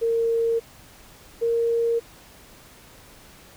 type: tone pair in turn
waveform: sine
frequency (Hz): 459.7 / 464.5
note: A#4 / A#4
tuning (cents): -24 / -6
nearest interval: unison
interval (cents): 18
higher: second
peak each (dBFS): -19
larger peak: neither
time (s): 0.01-0.6 / 1.41-2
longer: neither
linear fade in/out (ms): 20
effects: pink hiss -49 dBFS RMS until 3.56 s